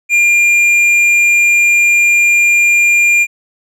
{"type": "tone with tanh clipping", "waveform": "sine", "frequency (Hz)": 2400, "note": "D7", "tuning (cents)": 37, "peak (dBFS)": -8, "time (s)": [0.09, 3.27], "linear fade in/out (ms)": 50, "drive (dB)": 7, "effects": []}